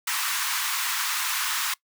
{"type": "high-pass noise", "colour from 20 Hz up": "pink", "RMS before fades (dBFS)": -27, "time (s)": [0.07, 1.74], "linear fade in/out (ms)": 5, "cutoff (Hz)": 970, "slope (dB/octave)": 48, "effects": ["noise-tail reverb RT60 0.1 s tail -22 dB re dry"]}